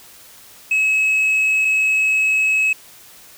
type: tone pair in turn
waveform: sine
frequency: 2572 / 2572 Hz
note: E7 / E7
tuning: -43 / -43 cents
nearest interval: unison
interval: 0 cents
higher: neither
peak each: -11 dBFS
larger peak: neither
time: 0.71-1.65 / 1.65-2.73 s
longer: second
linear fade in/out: 5 ms
effects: tanh soft clip ceiling -13 dBFS + white hiss -44 dBFS RMS until 3.37 s